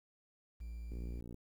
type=tone; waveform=triangle; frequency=57.6 Hz; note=A#1; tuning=20 cents flat; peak=-40 dBFS; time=0.6-1.21 s; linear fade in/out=10 ms
type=click train; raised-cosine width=3 ms; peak=-36 dBFS; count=26; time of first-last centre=0.92-1.344 s; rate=59 Hz
effects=11-bit